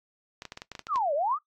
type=clicks; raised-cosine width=0.2 ms; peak=-21 dBFS; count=10; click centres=0.421 / 0.453 / 0.521 / 0.574 / 0.619 / 0.717 / 0.752 / 0.793 / 0.869 / 0.959 s
type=exponential two-way sweep; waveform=sine; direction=down then up; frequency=1396.9 to 549 to 1316 Hz; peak=-24 dBFS; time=0.88-1.39 s; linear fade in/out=50 ms; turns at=1.14 s
effects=noise-tail reverb RT60 0.1 s tail -18 dB re dry + AAC 64 kbps